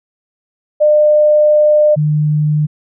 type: tone pair in turn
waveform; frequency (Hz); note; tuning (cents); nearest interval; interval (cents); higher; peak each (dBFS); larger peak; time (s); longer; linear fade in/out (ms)
sine; 602 / 150.98; D5 / D3; +43 / +48; 2 octaves; 2395; first; -6 / -10; first; 0.8-1.96 / 1.96-2.67; first; 20
effects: none